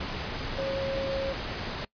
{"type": "tone in noise", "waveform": "sine", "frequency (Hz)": 543, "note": "C#5", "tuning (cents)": -36, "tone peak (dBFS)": -28, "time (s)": [0.58, 1.33], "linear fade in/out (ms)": 5, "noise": "pink", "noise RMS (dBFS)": -34, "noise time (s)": [0, 1.85], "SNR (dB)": 3, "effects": ["noise-tail reverb RT60 0.1 s tail -22 dB re dry", "resampled to 11025 Hz"]}